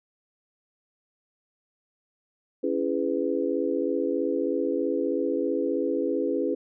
sine chord, C# minor seventh, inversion none, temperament just, 277.2 / 332.6 / 415.8 / 498.9 Hz, C#4 / E4 / G#4 / B4, 0 / +16 / +2 / +17 cents, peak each -29 dBFS, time 2.63-6.55 s, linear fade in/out 10 ms, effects none

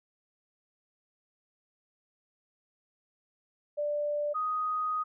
sine tone pair in turn, 589 / 1248 Hz, D5 / D#6, +5 / +5 cents, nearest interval octave + minor second, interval 1300 cents, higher second, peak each -28 dBFS, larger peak neither, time 3.77-4.34 / 4.34-5.04 s, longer second, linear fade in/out 20 ms, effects none

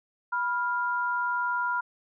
sine tone pair together, 980.5 / 1400 Hz, B5 / F6, -13 / +4 cents, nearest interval tritone, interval 617 cents, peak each -28 dBFS, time 0.32-1.81 s, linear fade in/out 10 ms, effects none

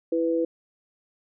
sine tone pair together, 331.3 / 496.8 Hz, E4 / B4, +9 / +10 cents, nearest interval perfect fifth, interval 701 cents, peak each -24 dBFS, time 0.12-0.45 s, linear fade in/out 5 ms, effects none

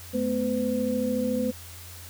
sine tone cluster, 216.7 / 250.4 / 508 Hz, A3 / B3 / B4, -26 / +24 / +49 cents, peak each -28 dBFS, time 0.13-1.52 s, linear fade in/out 20 ms, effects added 87 Hz sine -44 dBFS peak until 2.09 s + white hiss -45 dBFS RMS until 2.09 s

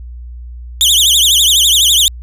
sawtooth tone with vibrato, 3337 Hz, G#7, 8 cents sharp, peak -4 dBFS, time 0.81-2.08 s, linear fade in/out 0 ms, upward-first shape triangle, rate 12 Hz, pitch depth 250 cents each way, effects added 60 Hz sine -26 dBFS peak until 2.22 s + resampled to 32000 Hz

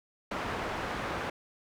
white low-pass noise, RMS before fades -35 dBFS, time 0.31-1.3 s, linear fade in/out 5 ms, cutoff 1400 Hz, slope 12 dB/octave, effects none

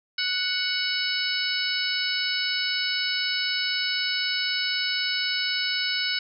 harmonic tone with a mistuned harmonic, 740 Hz, F#5, in tune, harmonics 2 / 3 / 4 / 5 / 6 / 7, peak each -31 / -31 / -31 / -31 / -31 / -31 dBFS, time 0.18-6.19 s, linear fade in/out 5 ms, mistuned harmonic 5, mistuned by +84 cents, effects none

